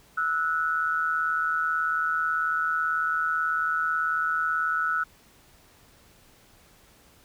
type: tone pair together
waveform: sine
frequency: 1313 / 1471.2 Hz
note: E6 / F#6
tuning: -7 / -10 cents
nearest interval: major second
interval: 197 cents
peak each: -26 dBFS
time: 0.17-5.04 s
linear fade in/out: 10 ms
effects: pink hiss -57 dBFS RMS until 7.24 s